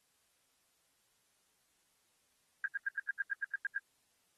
sine tone bursts, 1613 Hz, G6, 49 cents sharp, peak -31 dBFS, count 11, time 2.64-3.781 s, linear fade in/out 2 ms, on 21 ms, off 91 ms, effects white hiss -75 dBFS RMS until 4.37 s + AAC 32 kbps

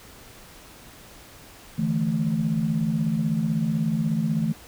sine chord, D suspended second, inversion none, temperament equal with one note detuned, 148.62 / 164.81 / 220 Hz, D3 / E3 / A3, +21 / 0 / 0 cents, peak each -28 / -24 / -24 dBFS, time 1.78-4.53 s, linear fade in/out 10 ms, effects tanh soft clip ceiling -13 dBFS + pink hiss -47 dBFS RMS until 4.67 s

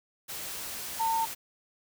sine tone in noise, 905 Hz, A5, 48 cents sharp, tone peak -25 dBFS, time 0.99-1.26 s, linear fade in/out 20 ms, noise white, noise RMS -38 dBFS, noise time 0.28-1.35 s, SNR +10 dB, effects none

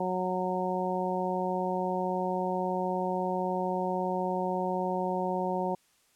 harmonic tone, 183.7 Hz, F#3, 12 cents flat, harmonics 1 / 2 / 3 / 4 / 5, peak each -34 / -34 / -34 / -34 / -34 dBFS, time 0-5.75 s, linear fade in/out 5 ms, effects white hiss -67 dBFS RMS until 6.15 s + low-pass 11000 Hz 12 dB/octave

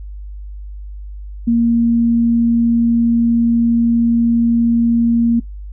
sine tone, 233.1 Hz, A#3, in tune, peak -10 dBFS, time 1.47-5.4 s, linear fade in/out 10 ms, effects noise-tail reverb RT60 0.1 s tail -21 dB re dry + added 50 Hz sine -27 dBFS peak until 5.72 s

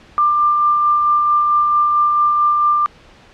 sine tone with tremolo, 1190 Hz, D6, 22 cents sharp, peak -10 dBFS, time 0.18-2.86 s, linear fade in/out 0 ms, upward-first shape sine, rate 4.5 Hz, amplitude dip 25%, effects pink hiss -45 dBFS RMS until 3.33 s + low-pass 4000 Hz 12 dB/octave

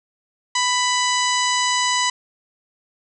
harmonic tone with a mistuned harmonic, 992 Hz, B5, 7 cents sharp, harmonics 1 / 2 / 3 / 4 / 5 / 6 / 7 / 8, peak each -21 / -24 / -26 / -27 / -28 / -29 / -29 / -30 dBFS, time 0.55-2.1 s, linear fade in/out 5 ms, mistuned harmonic 6, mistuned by +39 cents, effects none

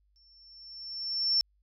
sine tone with exponential growth, 5410 Hz, E8, 44 cents sharp, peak -21 dBFS, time 0.16-1.41 s, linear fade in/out 0 ms, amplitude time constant 270 ms, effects added 50 Hz sine -66 dBFS peak until 1.62 s

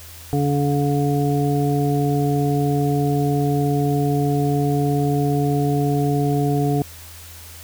harmonic tone, 143.2 Hz, D3, 43 cents flat, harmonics 1 / 2 / 3 / 5, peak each -19 / -22 / -24 / -26 dBFS, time 0.33-6.82 s, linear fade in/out 0 ms, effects added 83 Hz sine -41 dBFS peak until 7.63 s + white hiss -41 dBFS RMS until 7.63 s

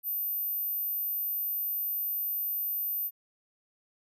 sine tone, 13850 Hz, A9, 29 cents flat, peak -29 dBFS, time 0.03-3.11 s, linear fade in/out 50 ms, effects none

